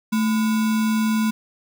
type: tone with sample-and-hold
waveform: sine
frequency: 219.3 Hz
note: A3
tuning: 6 cents flat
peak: -17 dBFS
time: 0.12-1.31 s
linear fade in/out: 10 ms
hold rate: 1225 Hz
effects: none